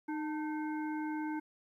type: harmonic tone with a mistuned harmonic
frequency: 307.5 Hz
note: D#4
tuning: 20 cents flat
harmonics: 1 / 3 / 5 / 7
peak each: -35 / -42 / -47 / -52 dBFS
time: 0.08-1.4 s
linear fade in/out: 10 ms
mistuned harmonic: 3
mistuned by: -59 cents
effects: 12-bit